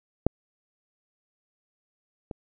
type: clicks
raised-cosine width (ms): 2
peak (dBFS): -6 / -21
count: 2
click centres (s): 0.266 / 2.312
effects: none